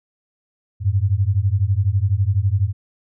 sine beating tone pair, 92.6 / 104.6 Hz, F#2 / G#2, +2 / +13 cents, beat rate 12 Hz, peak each -18 dBFS, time 0.8-2.73 s, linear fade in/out 50 ms, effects none

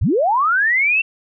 sine linear sweep, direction up, 51.4 to 2726 Hz, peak -13 dBFS, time 0.01-1.02 s, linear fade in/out 10 ms, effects none

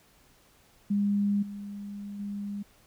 sine tone with level steps, 202.8 Hz, G#3, 41 cents flat, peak -23 / -36 / -32 dBFS, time 0.9-2.63 s, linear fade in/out 10 ms, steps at 1.42 / 2.19 s, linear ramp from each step 10 ms, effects pink hiss -61 dBFS RMS until 2.86 s

